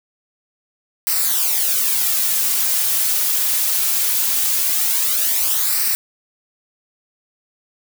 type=noise with flanger; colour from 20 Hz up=blue; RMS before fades=-18 dBFS; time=1.07-5.95 s; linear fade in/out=0 ms; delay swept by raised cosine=0.29 to 4.49 ms; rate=0.21 Hz; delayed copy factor=-0.65; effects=none